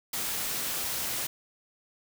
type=noise; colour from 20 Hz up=white; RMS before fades=-32 dBFS; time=0.13-1.27 s; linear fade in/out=5 ms; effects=none